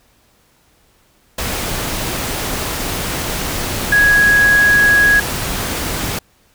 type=tone in noise; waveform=sine; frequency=1661.2 Hz; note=G#6; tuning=in tune; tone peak=-8 dBFS; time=3.92-5.2 s; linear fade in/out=5 ms; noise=pink; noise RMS=-21 dBFS; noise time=1.38-6.19 s; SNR=+10 dB; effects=pink hiss -55 dBFS RMS until 6.54 s